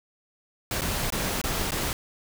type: noise with dropouts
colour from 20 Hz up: pink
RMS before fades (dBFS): -28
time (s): 0.71-1.93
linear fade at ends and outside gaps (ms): 1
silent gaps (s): 0.81-0.818 / 1.103-1.123 / 1.415-1.439 / 1.708-1.719
effects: none